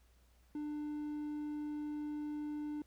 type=tone; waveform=triangle; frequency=297.9 Hz; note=D4; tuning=25 cents sharp; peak=-36 dBFS; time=0.55-2.82 s; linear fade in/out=2 ms; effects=added 60 Hz sine -65 dBFS peak until 2.86 s + pink hiss -73 dBFS RMS until 2.86 s